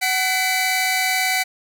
sawtooth tone cluster, 748 / 2009 / 2302 Hz, F#5 / B6 / D7, +19 / +29 / -35 cents, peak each -19 dBFS, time 0.01-1.44 s, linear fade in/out 20 ms, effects none

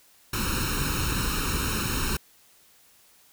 pink noise with comb filter, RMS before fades -27 dBFS, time 0.33-2.17 s, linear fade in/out 5 ms, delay 0.74 ms, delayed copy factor +1, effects white hiss -58 dBFS RMS until 3.32 s

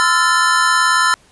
square chord, F major seventh, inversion second, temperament equal with one note detuned, 1023.2 / 1318.5 / 1396.9 / 1760 Hz, C6 / E6 / F6 / A6, -39 / 0 / 0 / 0 cents, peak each -18 dBFS, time 0-1.14 s, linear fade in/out 0 ms, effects pink hiss -51 dBFS RMS until 1.31 s + resampled to 24000 Hz

